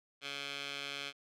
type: tone with band-pass filter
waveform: 15% pulse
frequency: 141 Hz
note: C#3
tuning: 30 cents sharp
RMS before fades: -42 dBFS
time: 0.21-1.13 s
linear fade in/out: 50 ms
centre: 3100 Hz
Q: 2
effects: none